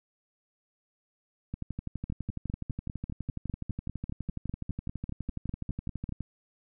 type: two click trains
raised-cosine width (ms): 5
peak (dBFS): -23 / -22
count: 21 / 57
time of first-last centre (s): 2.1-6.092 / 1.54-6.207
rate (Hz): 5.01 / 12
effects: none